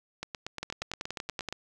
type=two click trains; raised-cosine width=0.2 ms; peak=-18 / -17 dBFS; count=12 / 10; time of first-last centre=0.23-1.526 / 0.63-1.487 s; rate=8.49 / 10.5 Hz; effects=none